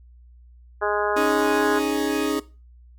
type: harmonic tone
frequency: 207.6 Hz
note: G#3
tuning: in tune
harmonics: 2 / 3 / 4 / 5 / 6 / 7 / 8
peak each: -25 / -27 / -28 / -29 / -30 / -30 / -31 dBFS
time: 0.81-1.8 s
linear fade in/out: 20 ms
type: chord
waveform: 40% pulse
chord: C# suspended second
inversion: none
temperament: equal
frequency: 277.2 / 311.1 / 415.3 Hz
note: C#4 / D#4 / G#4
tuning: 0 / 0 / 0 cents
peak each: -25 / -25 / -25 dBFS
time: 1.16-2.4 s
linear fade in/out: 10 ms
effects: noise-tail reverb RT60 0.3 s tail -18 dB re dry + added 60 Hz sine -46 dBFS peak until 2.98 s